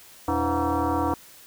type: tone with frequency modulation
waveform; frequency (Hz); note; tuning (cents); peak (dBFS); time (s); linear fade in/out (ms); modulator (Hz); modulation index
sine; 326.4; E4; -17; -21; 0.28-1.14; 2; 205; 4.1
effects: white hiss -49 dBFS RMS until 1.46 s